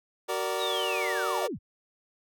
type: chord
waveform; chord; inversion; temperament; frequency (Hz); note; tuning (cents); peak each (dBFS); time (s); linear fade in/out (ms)
25% pulse; Gb augmented; none; equal with one note detuned; 376.7 / 466.2 / 587.3; Gb4 / Bb4 / D5; +31 / 0 / 0; -29; 0.28-1.48; 20
type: linear sweep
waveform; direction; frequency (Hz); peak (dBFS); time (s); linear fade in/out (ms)
sine; down; 3951 to 41.2; -31; 0.58-1.59; 50
effects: none